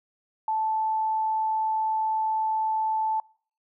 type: tone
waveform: sine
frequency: 876 Hz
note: A5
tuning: 8 cents flat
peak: -23 dBFS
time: 0.48-3.2 s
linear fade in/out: 2 ms
effects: noise-tail reverb RT60 0.5 s tail -25 dB re dry